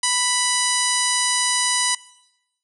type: harmonic tone with a mistuned harmonic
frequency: 988 Hz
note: B5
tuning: in tune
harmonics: 1 / 2 / 3 / 4 / 5 / 6 / 7 / 8 / 9 / 10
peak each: -27 / -27 / -27 / -27 / -27 / -27 / -27 / -27 / -27 / -27 dBFS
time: 0.03-1.95 s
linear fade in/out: 5 ms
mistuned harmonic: 8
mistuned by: +77 cents
effects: noise-tail reverb RT60 0.9 s tail -20 dB re dry